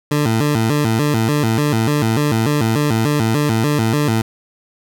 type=tone with vibrato; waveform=20% pulse; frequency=128.7 Hz; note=C3; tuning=28 cents flat; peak=-9 dBFS; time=0.11-4.22 s; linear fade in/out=5 ms; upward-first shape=square; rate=3.4 Hz; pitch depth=240 cents each way; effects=none